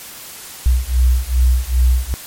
sine beating tone pair, 61.1 / 63.6 Hz, B1 / C2, -18 / -48 cents, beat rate 2.5 Hz, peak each -14 dBFS, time 0.66-2.14 s, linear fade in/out 0 ms, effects white hiss -34 dBFS RMS until 2.26 s + MP3 64 kbps

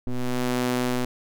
sawtooth ring-modulated tone, 124.6 Hz, B2, 16 cents sharp, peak -16 dBFS, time 0.07-1.05 s, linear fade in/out 0 ms, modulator 125 Hz, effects none

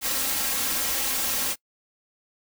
white noise with comb filter, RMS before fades -26 dBFS, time 0.01-1.56 s, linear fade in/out 50 ms, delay 3.7 ms, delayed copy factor +0.7, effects noise-tail reverb RT60 0.1 s tail -24 dB re dry

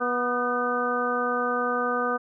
harmonic tone with a mistuned harmonic, 244.5 Hz, B3, 17 cents flat, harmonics 1 / 2 / 3 / 4 / 5 / 6, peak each -32 / -28 / -32 / -37 / -27 / -31 dBFS, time 0-2.18 s, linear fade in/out 20 ms, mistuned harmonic 6, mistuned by +55 cents, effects none

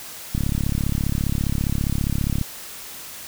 click train, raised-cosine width 5 ms, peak -10 dBFS, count 73, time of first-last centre 0.35-2.413 s, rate 34.9 Hz, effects white hiss -37 dBFS RMS until 3.27 s

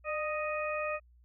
harmonic tone with a mistuned harmonic, 622.3 Hz, D#5, in tune, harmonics 1 / 2 / 3 / 4, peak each -34 / -37 / -43 / -38 dBFS, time 0.04-1 s, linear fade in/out 50 ms, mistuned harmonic 1, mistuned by -52 cents, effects added 60 Hz sine -58 dBFS peak until 1.24 s

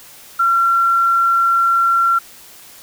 sine tone, 1365 Hz, F6, 40 cents flat, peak -11 dBFS, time 0.39-2.19 s, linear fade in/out 10 ms, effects white hiss -41 dBFS RMS until 2.82 s

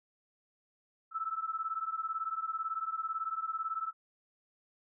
sine beating tone pair, 1307 / 1325 Hz, E6 / E6, -15 / +9 cents, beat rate 18 Hz, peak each -36 / -37 dBFS, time 1.11-3.93 s, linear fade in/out 50 ms, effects none

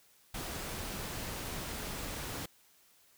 pink noise, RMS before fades -40 dBFS, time 0.34-2.46 s, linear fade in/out 5 ms, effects white hiss -65 dBFS RMS until 3.17 s

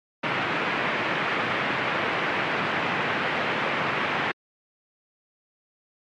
white band-pass noise, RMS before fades -26 dBFS, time 0.23-4.32 s, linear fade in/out 10 ms, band 120 to 2400 Hz, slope 24 dB/octave, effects MP3 64 kbps

